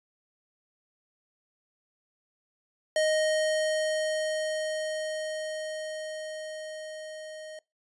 square tone with level ramp, 622.3 Hz, D#5, in tune, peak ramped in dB -23 to -41 dBFS, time 2.96-7.59 s, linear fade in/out 2 ms, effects noise-tail reverb RT60 0.2 s tail -23 dB re dry + resampled to 24000 Hz

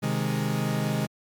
40% pulse chord, Ab major, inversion first, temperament equal, 130.81 / 155.56 / 207.7 Hz, C3 / Eb3 / Ab3, 0 / 0 / 0 cents, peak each -28 dBFS, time 0.02-1.07 s, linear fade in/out 20 ms, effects MP3 96 kbps

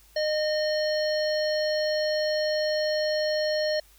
harmonic tone, 612 Hz, D#5, 29 cents flat, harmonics 1 / 3 / 5 / 7 / 9, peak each -24 / -34 / -42 / -33 / -38 dBFS, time 0.16-3.8 s, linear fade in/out 5 ms, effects added 50 Hz sine -57 dBFS peak until 3.98 s + white hiss -58 dBFS RMS until 3.98 s

